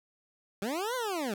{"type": "linear two-way sweep", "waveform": "20% pulse", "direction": "up then down", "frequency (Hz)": [184.5, 523.3, 189.5], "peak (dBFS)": -26, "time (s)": [0.62, 1.34], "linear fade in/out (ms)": 2, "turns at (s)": 0.95, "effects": []}